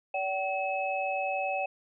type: tone cluster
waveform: sine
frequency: 573 / 762 / 2581 Hz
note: D5 / G5 / E7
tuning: -43 / -49 / -37 cents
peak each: -33 / -31 / -34 dBFS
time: 0.14-1.66 s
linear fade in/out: 5 ms
effects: none